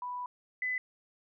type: tone pair in turn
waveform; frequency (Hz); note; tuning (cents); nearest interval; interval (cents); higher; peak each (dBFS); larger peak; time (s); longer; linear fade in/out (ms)
sine; 987.8 / 2008; B5 / B6; 0 / +28; octave; 1228; second; -35 / -30; second; 0.02-0.26 / 0.62-0.78; first; 2
effects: none